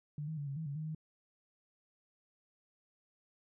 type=tone with pitch steps; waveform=sine; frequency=148.1 / 158 / 144.1 / 138.2 / 160.2 / 141.4 / 155.6 / 156.6 Hz; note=D3 / D#3 / D3 / C#3 / E3 / C#3 / D#3 / D#3; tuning=+15 / +27 / -33 / -5 / -49 / +35 / 0 / +11 cents; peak=-37 dBFS; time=0.18-0.948 s; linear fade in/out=2 ms; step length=96 ms; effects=none